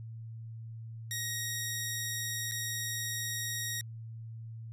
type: tone with dropouts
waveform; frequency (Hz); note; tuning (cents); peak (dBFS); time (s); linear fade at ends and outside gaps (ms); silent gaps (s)
10% pulse; 1884; A#6; +18; -25; 1.11-3.81; 1; 2.513-2.519
effects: added 113 Hz sine -41 dBFS peak until 4.72 s